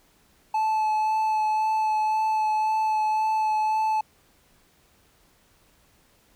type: tone with vibrato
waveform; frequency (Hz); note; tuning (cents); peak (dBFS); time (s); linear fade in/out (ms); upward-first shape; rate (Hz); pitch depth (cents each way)
triangle; 867; A5; -26; -19; 0.54-4.01; 5; sine; 1.9; 13
effects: pink hiss -61 dBFS RMS until 6.35 s